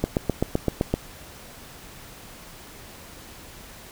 click train, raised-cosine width 2 ms, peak -7 dBFS, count 8, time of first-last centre 0.04-0.94 s, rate 7.78 Hz, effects pink hiss -44 dBFS RMS until 3.91 s

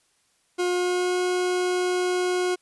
40% pulse tone with pitch glide, 357.7 to 361.9 Hz, F4 to F#4, +41 to -38 cents, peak -21 dBFS, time 0.58-2.56 s, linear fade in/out 20 ms, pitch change +21 cents, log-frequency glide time 0.69-1.19 s, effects white hiss -66 dBFS RMS until 2.61 s + resampled to 24000 Hz

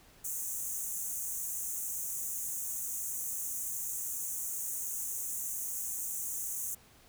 pink high-pass noise, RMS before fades -37 dBFS, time 0.24-6.75 s, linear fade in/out 10 ms, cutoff 6200 Hz, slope 96 dB/octave, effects pink hiss -60 dBFS RMS until 7.08 s

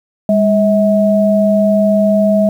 sine tone pair together, 203 / 643 Hz, G#3 / E5, -39 / -43 cents, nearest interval octave + minor sixth, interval 1996 cents, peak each -11 / -11 dBFS, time 0.29-2.49 s, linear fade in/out 2 ms, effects 7-bit

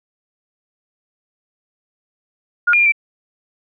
sine tone with pitch steps, 1426 / 2413 / 2399 / 2332 Hz, F6 / D7 / D7 / D7, +36 / +46 / +36 / -13 cents, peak -10 dBFS, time 2.67-2.922 s, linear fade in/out 10 ms, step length 63 ms, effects none

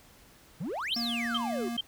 triangle exponential two-way sweep, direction up then down, 138.59 to 5590 to 342.7 Hz, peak -30 dBFS, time 0.6-1.69 s, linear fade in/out 10 ms, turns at 0.97 s
sine tone bursts, 3136 Hz, G7, in tune, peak -27 dBFS, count 3, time 0.91-1.809 s, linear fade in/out 5 ms, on 33 ms, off 400 ms
square tone, 235 Hz, A#3, 14 cents sharp, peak -33 dBFS, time 0.96-1.77 s, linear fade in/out 5 ms
effects pink hiss -57 dBFS RMS until 1.87 s

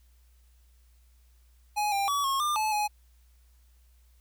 square tone with pitch steps, 836 / 795 / 1138 / 1087 / 1198 / 863 / 838 Hz, G#5 / G5 / C#6 / C#6 / D6 / A5 / G#5, +11 / +24 / +45 / -34 / +34 / -34 / +15 cents, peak -26 dBFS, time 1.76-2.88 s, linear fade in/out 20 ms, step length 160 ms, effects added 60 Hz sine -57 dBFS peak until 4.2 s + white hiss -70 dBFS RMS until 4.2 s

